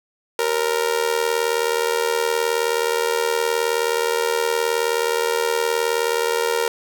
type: tone with amplitude modulation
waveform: sawtooth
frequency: 466.2 Hz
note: A#4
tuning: in tune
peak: -11 dBFS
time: 0.39-6.68 s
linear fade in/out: 2 ms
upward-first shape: sine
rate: 79.1 Hz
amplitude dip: 80%
effects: none